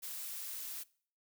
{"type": "noise", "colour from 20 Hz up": "blue", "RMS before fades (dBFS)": -43, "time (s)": [0.02, 0.84], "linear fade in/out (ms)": 20, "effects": ["noise-tail reverb RT60 0.5 s tail -22 dB re dry"]}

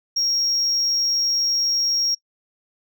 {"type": "tone", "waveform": "sine", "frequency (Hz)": 5588, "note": "F8", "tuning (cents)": 0, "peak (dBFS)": -16, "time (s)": [0.16, 2.15], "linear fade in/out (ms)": 10, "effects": ["noise-tail reverb RT60 0.1 s tail -25 dB re dry", "tanh soft clip ceiling -16 dBFS"]}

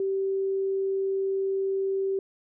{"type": "tone", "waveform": "sine", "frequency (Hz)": 387.6, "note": "G4", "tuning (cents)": -20, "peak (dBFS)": -24, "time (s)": [0, 2.19], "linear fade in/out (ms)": 2, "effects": []}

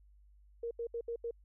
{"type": "tone bursts at uneven times", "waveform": "sine", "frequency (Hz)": 467.2, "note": "A#4", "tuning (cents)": 4, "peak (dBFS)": -35, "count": 5, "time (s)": [[0.63, 0.71], [0.79, 0.87], [0.94, 1.01], [1.08, 1.16], [1.24, 1.31]], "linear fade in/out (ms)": 5, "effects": ["added 50 Hz sine -59 dBFS peak until 1.44 s"]}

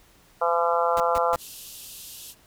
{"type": "harmonic tone", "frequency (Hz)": 170, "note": "F3", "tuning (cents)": -46, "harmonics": [3, 4, 5, 6, 7, 8], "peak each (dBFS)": [-25, -26, -27, -28, -28, -29], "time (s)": [0.41, 1.36], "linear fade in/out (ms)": 10}
{"type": "noise bursts", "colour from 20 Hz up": "pink", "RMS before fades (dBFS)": -34, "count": 3, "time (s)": [0.97, 1.36], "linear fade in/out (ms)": 0, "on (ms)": 30, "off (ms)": 150}
{"type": "band-pass noise", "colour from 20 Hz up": "white", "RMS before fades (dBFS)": -42, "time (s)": [1.37, 2.35], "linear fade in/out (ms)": 50, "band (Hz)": [2600, 15000], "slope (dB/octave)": 96}
{"effects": ["pink hiss -57 dBFS RMS until 2.46 s"]}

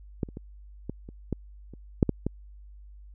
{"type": "clicks", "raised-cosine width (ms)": 3, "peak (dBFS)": [-14, -30, -24, -19, -29, -15, -30, -6, -11, -14], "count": 10, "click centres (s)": [0.232, 0.288, 0.371, 0.896, 1.089, 1.327, 1.737, 2.028, 2.093, 2.266], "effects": ["added 50 Hz sine -45 dBFS peak until 3.14 s"]}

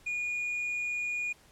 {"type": "tone with tanh clipping", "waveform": "sine", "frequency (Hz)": 2441, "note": "D#7", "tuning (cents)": -34, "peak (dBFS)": -31, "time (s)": [0.06, 1.33], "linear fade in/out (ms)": 10, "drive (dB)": 2, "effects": ["pink hiss -60 dBFS RMS until 1.51 s", "low-pass 12000 Hz 12 dB/octave"]}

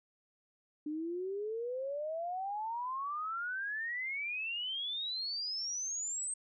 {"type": "exponential sweep", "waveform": "sine", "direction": "up", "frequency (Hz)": [295.3, 8400], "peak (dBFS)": -35, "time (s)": [0.86, 6.34], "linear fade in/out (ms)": 5, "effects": []}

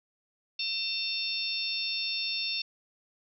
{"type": "harmonic tone with a mistuned harmonic", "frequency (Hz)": 900, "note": "A5", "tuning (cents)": 39, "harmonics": [3, 4, 5, 6], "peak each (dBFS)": [-35, -35, -35, -35], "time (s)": [0.59, 2.62], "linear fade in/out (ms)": 5, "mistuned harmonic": 5, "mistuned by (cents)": -29, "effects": []}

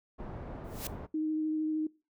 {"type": "low-pass noise", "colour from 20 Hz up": "pink", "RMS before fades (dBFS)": -42, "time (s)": [0.18, 1.07], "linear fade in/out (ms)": 20, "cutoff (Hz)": 860, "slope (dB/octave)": 12}
{"type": "noise with exponential growth", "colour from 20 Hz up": "white", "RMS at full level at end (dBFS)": -35, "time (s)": [0.64, 0.87], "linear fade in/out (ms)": 2, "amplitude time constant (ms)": 50}
{"type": "tone with vibrato", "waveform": "sine", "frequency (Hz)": 311.1, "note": "D#4", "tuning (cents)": 0, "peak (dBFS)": -29, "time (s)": [1.14, 1.87], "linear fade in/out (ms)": 5, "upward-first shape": "sine", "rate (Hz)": 13, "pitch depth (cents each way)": 13}
{"effects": ["noise-tail reverb RT60 0.3 s tail -22 dB re dry"]}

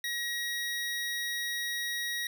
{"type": "tone", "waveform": "25% pulse", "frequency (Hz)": 1900, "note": "A#6", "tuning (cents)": 33, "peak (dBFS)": -28, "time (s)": [0.04, 2.27], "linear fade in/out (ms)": 2, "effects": []}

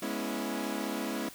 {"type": "chord", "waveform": "sawtooth", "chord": "C# minor seventh", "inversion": "second", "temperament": "equal with one note detuned", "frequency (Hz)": [207.7, 243.1, 277.2, 329.6], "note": ["G#3", "B3", "C#4", "E4"], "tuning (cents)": [0, -27, 0, 0], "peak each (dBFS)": -34, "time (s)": [0.02, 1.29], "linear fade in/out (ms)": 5, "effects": ["white hiss -50 dBFS RMS until 1.34 s"]}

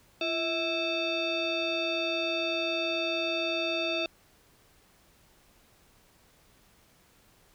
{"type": "tone with frequency modulation", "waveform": "sine", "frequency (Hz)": 1635, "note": "G#6", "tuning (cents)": -28, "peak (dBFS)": -27, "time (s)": [0.21, 4.06], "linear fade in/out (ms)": 2, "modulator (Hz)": 987, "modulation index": 2.3, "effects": ["pink hiss -62 dBFS RMS until 7.54 s"]}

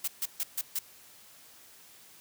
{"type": "noise bursts", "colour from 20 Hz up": "blue", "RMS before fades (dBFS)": -31, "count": 5, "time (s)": [0.04, 0.79], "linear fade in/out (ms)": 5, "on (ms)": 38, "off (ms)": 140, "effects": ["white hiss -55 dBFS RMS until 2.2 s", "high-pass 60 Hz 12 dB/octave"]}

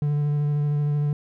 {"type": "tone with vibrato", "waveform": "triangle", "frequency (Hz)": 146.83, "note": "D3", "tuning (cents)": 0, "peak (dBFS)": -18, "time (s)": [0.02, 1.13], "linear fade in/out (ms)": 2, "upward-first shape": "square", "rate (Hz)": 13, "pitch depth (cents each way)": 11, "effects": []}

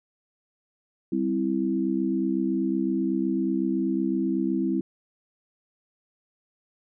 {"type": "chord", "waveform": "sine", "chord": "C major", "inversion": "second", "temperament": "equal", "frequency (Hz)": [196, 261.6, 329.6], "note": ["G3", "C4", "E4"], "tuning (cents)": [0, 0, 0], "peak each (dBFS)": [-28, -27, -26], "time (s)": [1.12, 4.81], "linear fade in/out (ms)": 5, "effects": []}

